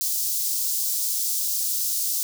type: high-pass noise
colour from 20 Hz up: white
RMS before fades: -25 dBFS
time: 0.01-2.23 s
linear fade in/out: 0 ms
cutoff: 4700 Hz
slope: 24 dB/octave
effects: none